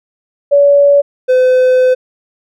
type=tone pair in turn; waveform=sine / triangle; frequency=569 / 509.6 Hz; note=C#5 / C5; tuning=+45 / -46 cents; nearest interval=major second; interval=191 cents; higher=first; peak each=-4 dBFS; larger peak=neither; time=0.51-1.02 / 1.28-1.95 s; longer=second; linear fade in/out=20 ms; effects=none